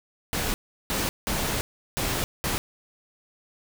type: noise bursts at uneven times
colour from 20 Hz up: pink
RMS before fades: -27 dBFS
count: 5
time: 0.33-0.54 / 0.9-1.09 / 1.27-1.61 / 1.97-2.24 / 2.44-2.58 s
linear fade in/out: 0 ms
effects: none